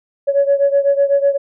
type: beating tone pair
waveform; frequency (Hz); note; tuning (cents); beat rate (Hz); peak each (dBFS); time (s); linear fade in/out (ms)
sine; 558 / 566; C#5 / C#5; +11 / +36; 8; -12 / -15; 0.27-1.38; 20
effects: tanh soft clip ceiling -5 dBFS